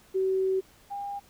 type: tone pair in turn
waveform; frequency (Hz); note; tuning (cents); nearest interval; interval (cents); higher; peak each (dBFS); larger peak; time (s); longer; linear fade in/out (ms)
sine; 380 / 805.2; F#4 / G5; +46 / +46; octave + minor second; 1300; second; -23 / -32; first; 0.14-0.61 / 0.9-1.2; first; 20
effects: pink hiss -58 dBFS RMS until 1.29 s